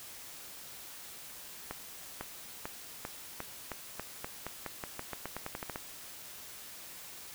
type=accelerating click train; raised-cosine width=0.5 ms; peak=-22 dBFS; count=20; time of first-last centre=1.71-5.759 s; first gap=500 ms; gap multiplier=0.89; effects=white hiss -48 dBFS RMS until 7.34 s